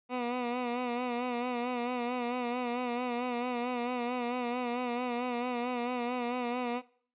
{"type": "tone with vibrato", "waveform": "15% pulse", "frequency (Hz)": 244.7, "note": "B3", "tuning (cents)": -16, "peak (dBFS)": -25, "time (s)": [0.09, 6.82], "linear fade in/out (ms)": 50, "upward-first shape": "sine", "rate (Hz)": 4.5, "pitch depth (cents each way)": 50, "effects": ["noise-tail reverb RT60 0.5 s tail -21 dB re dry", "resampled to 8000 Hz"]}